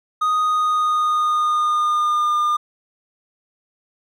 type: tone with pitch glide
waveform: triangle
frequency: 1244.5 to 1207 Hz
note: D#6 to D6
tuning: 0 to +47 cents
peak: -14 dBFS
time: 0.21-2.57 s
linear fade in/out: 10 ms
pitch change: -53 cents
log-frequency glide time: 0.4-2.37 s
effects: none